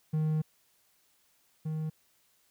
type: tone pair in turn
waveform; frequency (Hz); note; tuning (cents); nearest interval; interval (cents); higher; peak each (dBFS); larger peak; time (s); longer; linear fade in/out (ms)
triangle; 155.56 / 156.55; D#3 / D#3; 0 / +11; unison; 11; second; -24 / -29; first; 0.13-0.42 / 1.65-1.9; first; 10
effects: white hiss -69 dBFS RMS until 2.5 s